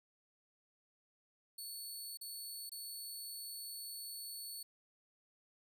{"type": "tone with dropouts", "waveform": "15% pulse", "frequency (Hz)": 4435, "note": "C#8", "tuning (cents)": 0, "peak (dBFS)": -38, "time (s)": [1.58, 4.63], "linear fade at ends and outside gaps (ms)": 5, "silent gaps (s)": [[2.173, 2.211], [2.695, 2.717]], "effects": []}